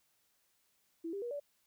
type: tone with pitch steps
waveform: sine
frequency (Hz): 331 / 398.2 / 479 / 576.3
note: E4 / G4 / A#4 / D5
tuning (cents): +7 / +27 / +47 / -33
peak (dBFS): -37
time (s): 1.04-1.4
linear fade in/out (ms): 10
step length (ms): 90
effects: white hiss -75 dBFS RMS until 1.66 s